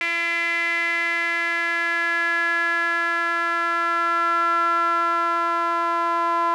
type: tone with band-pass filter sweep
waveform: sawtooth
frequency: 338.6 Hz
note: E4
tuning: 46 cents sharp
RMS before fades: -22 dBFS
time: 0.01-6.54 s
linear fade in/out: 0 ms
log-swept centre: 2200 to 1100 Hz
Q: 6.2
effects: none